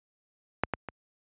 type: clicks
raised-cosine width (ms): 0.5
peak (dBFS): -8 / -13 / -21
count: 3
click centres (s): 0.636 / 0.737 / 0.887
effects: high-pass 60 Hz 12 dB/octave + resampled to 8000 Hz